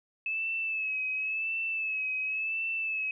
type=tone with vibrato; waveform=sine; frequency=2600 Hz; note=E7; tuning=24 cents flat; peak=-29 dBFS; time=0.26-3.11 s; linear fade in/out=2 ms; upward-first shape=sine; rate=0.93 Hz; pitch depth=46 cents each way; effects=none